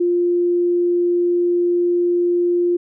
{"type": "tone", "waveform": "sine", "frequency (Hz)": 350.2, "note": "F4", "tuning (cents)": 5, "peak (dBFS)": -14, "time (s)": [0, 2.77], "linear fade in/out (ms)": 10, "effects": []}